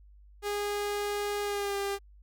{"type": "tone with pitch glide", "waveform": "sawtooth", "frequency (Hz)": [410.7, 398.8], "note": ["G#4", "G4"], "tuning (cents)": [-19, 30], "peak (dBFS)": -26, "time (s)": [0.42, 1.99], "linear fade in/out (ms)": 50, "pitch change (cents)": -51, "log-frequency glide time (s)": [1.43, 1.77], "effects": ["added 50 Hz sine -52 dBFS peak until 2.22 s"]}